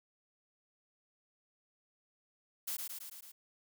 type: noise with echo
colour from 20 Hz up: blue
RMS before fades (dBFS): -38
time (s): 2.67-2.77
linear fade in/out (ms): 10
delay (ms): 110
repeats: 5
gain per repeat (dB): -3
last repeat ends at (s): 3.32
effects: none